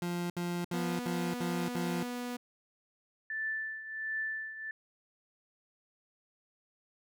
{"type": "tone bursts", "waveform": "30% pulse", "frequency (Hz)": 174.61, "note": "F3", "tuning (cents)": 0, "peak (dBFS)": -30, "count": 6, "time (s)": [0.02, 2.03], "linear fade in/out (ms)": 2, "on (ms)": 280, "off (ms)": 66}
{"type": "tone", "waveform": "sawtooth", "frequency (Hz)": 244.8, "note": "B3", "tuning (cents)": -15, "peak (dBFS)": -32, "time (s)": [0.73, 2.37], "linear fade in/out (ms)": 10}
{"type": "tone with tremolo", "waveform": "sine", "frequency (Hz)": 1760, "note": "A6", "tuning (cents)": 0, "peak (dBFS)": -31, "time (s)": [3.3, 4.71], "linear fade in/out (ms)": 2, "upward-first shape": "triangle", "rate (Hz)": 1.4, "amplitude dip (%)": 75}
{"effects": []}